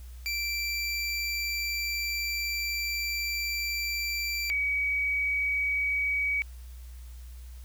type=tone pair in turn; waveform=25% pulse / sine; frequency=2344 / 2267 Hz; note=D7 / C#7; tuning=-4 / +38 cents; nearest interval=minor second; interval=58 cents; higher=first; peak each=-25 dBFS; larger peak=neither; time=0.26-4.5 / 4.5-6.42 s; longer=first; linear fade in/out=0 ms; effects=added 61 Hz sine -41 dBFS peak until 7.64 s + white hiss -58 dBFS RMS until 7.64 s